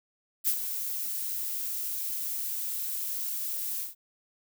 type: noise with ADSR envelope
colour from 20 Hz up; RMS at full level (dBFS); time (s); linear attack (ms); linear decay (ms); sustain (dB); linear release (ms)
violet; -24; 0.44-3.95; 38; 71; -9; 150
effects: none